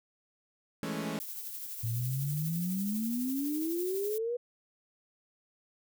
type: chord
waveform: sawtooth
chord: A major seventh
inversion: second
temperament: equal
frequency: 164.81 / 207.7 / 220 / 277.2 Hz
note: E3 / G#3 / A3 / C#4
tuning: 0 / 0 / 0 / 0 cents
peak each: -35 dBFS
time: 0.83-1.19 s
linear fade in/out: 0 ms
type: noise with tremolo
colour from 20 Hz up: violet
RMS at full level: -39 dBFS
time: 1.2-4.18 s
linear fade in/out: 0 ms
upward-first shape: triangle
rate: 12 Hz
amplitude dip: 45%
type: exponential sweep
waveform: sine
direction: up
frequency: 110 to 491.8 Hz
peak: -30 dBFS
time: 1.83-4.37 s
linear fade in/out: 10 ms
effects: none